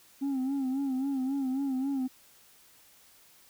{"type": "tone with vibrato", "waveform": "sine", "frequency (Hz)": 268.1, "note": "C4", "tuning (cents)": 42, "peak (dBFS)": -25, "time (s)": [0.21, 2.08], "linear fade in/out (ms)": 20, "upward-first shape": "sine", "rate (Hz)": 3.7, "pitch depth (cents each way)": 77, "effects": ["tanh soft clip ceiling -27 dBFS", "white hiss -59 dBFS RMS until 3.49 s"]}